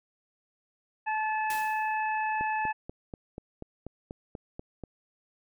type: harmonic tone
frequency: 866 Hz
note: A5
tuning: 28 cents flat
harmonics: 1 / 2 / 3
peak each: -28 / -34 / -38 dBFS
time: 1.06-2.73 s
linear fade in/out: 20 ms
type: noise with exponential decay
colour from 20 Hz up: white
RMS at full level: -37 dBFS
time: 1.5-2.01 s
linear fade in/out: 2 ms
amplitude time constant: 110 ms
type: click train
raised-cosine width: 2 ms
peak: -25 dBFS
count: 11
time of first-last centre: 2.41-4.837 s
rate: 4.12 Hz
effects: none